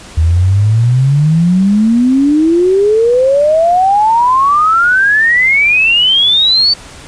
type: exponential sweep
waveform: sine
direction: up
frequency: 77.78 to 4590 Hz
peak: -6 dBFS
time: 0.17-6.74 s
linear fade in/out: 10 ms
effects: pink hiss -33 dBFS RMS until 7.07 s + resampled to 22050 Hz